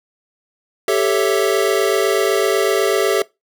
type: chord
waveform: square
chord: A dominant seventh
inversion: third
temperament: equal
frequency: 392 / 440 / 554.4 / 659.3 Hz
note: G4 / A4 / C#5 / E5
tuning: 0 / 0 / 0 / 0 cents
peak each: -19 / -19 / -23 / -22 dBFS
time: 0.88-3.22 s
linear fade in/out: 2 ms
effects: noise-tail reverb RT60 0.2 s tail -21 dB re dry